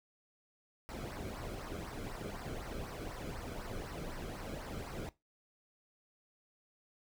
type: noise with flanger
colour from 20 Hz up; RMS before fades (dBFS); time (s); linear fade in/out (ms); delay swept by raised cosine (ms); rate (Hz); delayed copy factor
brown; -43; 0.89-5.09; 0; 0.28 to 1.12; 4; -0.7
effects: noise-tail reverb RT60 0.2 s tail -18 dB re dry